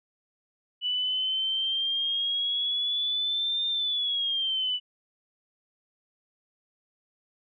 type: exponential two-way sweep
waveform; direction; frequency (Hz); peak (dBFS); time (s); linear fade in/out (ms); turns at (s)
sine; up then down; 2960 to 3616 to 2960; -25; 0.81-4.8; 50; 3.67
effects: none